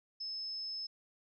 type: tone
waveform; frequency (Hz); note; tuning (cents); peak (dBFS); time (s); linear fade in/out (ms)
sine; 5220; E8; -18; -38; 0.2-0.87; 10
effects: none

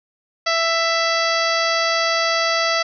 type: harmonic tone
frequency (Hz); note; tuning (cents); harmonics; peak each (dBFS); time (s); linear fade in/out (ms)
663; E5; +10; 1 / 2 / 3 / 4 / 5 / 6 / 7 / 8 / 9; -22 / -22 / -23 / -29 / -29 / -31 / -25 / -31 / -32; 0.46-2.83; 10
effects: none

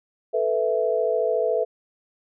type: chord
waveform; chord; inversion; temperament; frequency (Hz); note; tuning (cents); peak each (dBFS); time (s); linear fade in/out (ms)
sine; A suspended second; none; equal; 440 / 493.9 / 659.3; A4 / B4 / E5; 0 / 0 / 0; -24; 0.33-1.65; 20
effects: none

